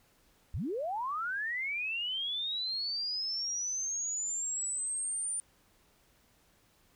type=linear sweep; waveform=sine; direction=up; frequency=55 to 9250 Hz; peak=-32 dBFS; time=0.54-5.4 s; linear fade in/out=0 ms; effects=pink hiss -67 dBFS RMS until 6.95 s